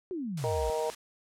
sine exponential sweep, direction down, 388.9 to 52.6 Hz, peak -32 dBFS, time 0.11-0.7 s, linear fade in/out 0 ms
white noise, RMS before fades -43 dBFS, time 0.37-0.95 s, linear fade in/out 5 ms
harmonic tone, 156.4 Hz, D#3, 9 cents sharp, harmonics 3 / 4 / 5 / 6, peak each -31 / -33 / -39 / -36 dBFS, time 0.44-0.9 s, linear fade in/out 0 ms
effects low-pass 9000 Hz 12 dB/octave

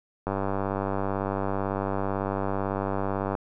click train, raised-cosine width 1 ms, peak -14 dBFS, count 303, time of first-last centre 0.27-3.352 s, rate 98 Hz, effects none

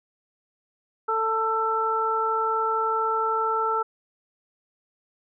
harmonic tone, 444.5 Hz, A4, 18 cents sharp, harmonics 1 / 2 / 3, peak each -28 / -27 / -24 dBFS, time 1.08-3.83 s, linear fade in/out 10 ms, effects none

